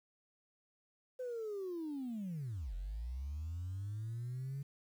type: linear two-way sweep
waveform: sine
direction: down then up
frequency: 515 to 42.68 to 141 Hz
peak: -37 dBFS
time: 1.19-4.63 s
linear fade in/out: 10 ms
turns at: 2.74 s
effects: tanh soft clip ceiling -36 dBFS + 11-bit